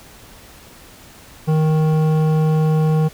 sine tone with hard clipping, 156.3 Hz, D#3, 8 cents sharp, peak -15 dBFS, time 1.47-3.09 s, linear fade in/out 20 ms, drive 12 dB, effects pink hiss -43 dBFS RMS until 3.13 s

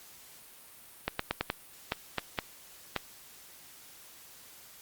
clicks, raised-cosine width 0.3 ms, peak -12 dBFS, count 9, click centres 1.08 / 1.194 / 1.31 / 1.41 / 1.501 / 1.921 / 2.183 / 2.388 / 2.963 s, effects white hiss -53 dBFS RMS until 4.81 s + Opus 48 kbps

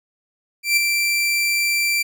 sawtooth tone with ADSR envelope, 2349 Hz, D7, in tune, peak -9 dBFS, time 0.63-2.03 s, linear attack 140 ms, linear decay 7 ms, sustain -5 dB, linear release 13 ms, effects none

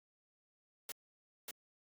white noise with echo, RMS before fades -43 dBFS, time 0.89-0.92 s, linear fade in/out 2 ms, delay 590 ms, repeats 1, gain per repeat -2 dB, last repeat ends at 1.51 s, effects high-pass 150 Hz 12 dB/octave + Opus 48 kbps

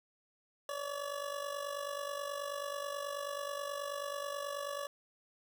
25% pulse tone with amplitude modulation, 570 Hz, C#5, 48 cents sharp, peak -31 dBFS, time 0.69-4.87 s, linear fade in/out 2 ms, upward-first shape sine, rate 49.3 Hz, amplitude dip 65%, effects 11-bit

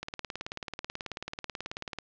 click train, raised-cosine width 0.2 ms, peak -18 dBFS, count 37, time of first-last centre 0.03-1.987 s, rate 18.4 Hz, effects low-pass 5000 Hz 12 dB/octave

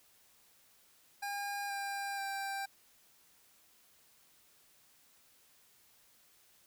25% pulse tone with pitch steps, 808 / 797.8 / 787.7 Hz, G#5 / G5 / G5, -48 / +30 / +8 cents, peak -33 dBFS, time 1.22-2.66 s, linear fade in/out 10 ms, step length 480 ms, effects white hiss -66 dBFS RMS until 6.66 s

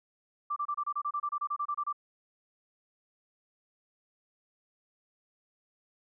sine tone bursts, 1174 Hz, D6, 1 cent flat, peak -29 dBFS, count 16, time 0.5-1.928 s, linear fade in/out 10 ms, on 63 ms, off 28 ms, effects none

